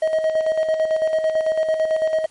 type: tone with tremolo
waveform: triangle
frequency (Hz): 633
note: D#5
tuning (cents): +30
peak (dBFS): -13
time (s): 0.02-2.26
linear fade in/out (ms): 5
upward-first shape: square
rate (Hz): 9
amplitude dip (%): 50
effects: white hiss -52 dBFS RMS until 2.3 s + MP3 48 kbps